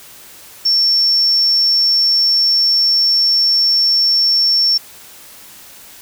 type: tone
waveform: sine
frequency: 5440 Hz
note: F8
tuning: 46 cents flat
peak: -10 dBFS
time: 0.65-4.78 s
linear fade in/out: 10 ms
effects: white hiss -39 dBFS RMS until 6.01 s